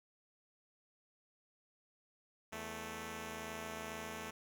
5% pulse tone pair together, 82.26 / 219.6 Hz, E2 / A3, -3 / -3 cents, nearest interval octave + perfect fourth, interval 1700 cents, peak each -37 / -33 dBFS, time 2.52-4.31 s, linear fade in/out 10 ms, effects none

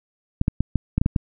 clicks, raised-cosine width 5 ms, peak -6 dBFS, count 8, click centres 0.414 / 0.481 / 0.606 / 0.757 / 0.98 / 1.015 / 1.061 / 1.162 s, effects none

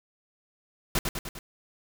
pink noise with echo, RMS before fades -25 dBFS, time 0.95-0.99 s, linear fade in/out 2 ms, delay 100 ms, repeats 4, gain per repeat -4 dB, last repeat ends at 1.39 s, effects none

